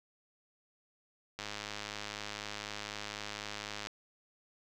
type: click train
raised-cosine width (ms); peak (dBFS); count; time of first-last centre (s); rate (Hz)
0.2; -22; 259; 1.39-3.871; 104
effects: none